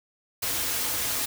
white noise with comb filter, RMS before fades -28 dBFS, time 0.42-1.26 s, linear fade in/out 10 ms, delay 5.2 ms, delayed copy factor -0.55, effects none

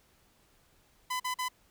sawtooth tone bursts, 1007 Hz, B5, 33 cents sharp, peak -27 dBFS, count 3, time 1.1-1.486 s, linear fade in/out 10 ms, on 100 ms, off 43 ms, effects pink hiss -66 dBFS RMS until 1.7 s

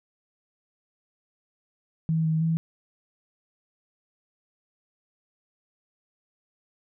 sine tone with pitch steps, 161.1 / 158.9 / 163 Hz, E3 / D#3 / E3, -39 / +37 / -19 cents, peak -21 dBFS, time 2.09-2.57 s, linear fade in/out 0 ms, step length 160 ms, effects none

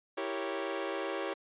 sawtooth chord, E diminished seventh, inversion none, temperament equal, 329.6 / 392 / 466.2 / 554.4 Hz, E4 / G4 / Bb4 / Db5, 0 / 0 / 0 / 0 cents, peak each -36 / -34 / -38 / -34 dBFS, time 0.17-1.34 s, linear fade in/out 10 ms, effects resampled to 8000 Hz

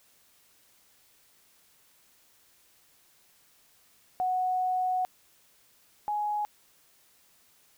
sine tone pair in turn, 738 / 835.9 Hz, F#5 / G#5, -5 / +11 cents, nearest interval major second, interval 216 cents, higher second, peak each -25 / -27 dBFS, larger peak first, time 4.2-5.05 / 6.08-6.45 s, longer first, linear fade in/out 0 ms, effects white hiss -63 dBFS RMS until 7.77 s

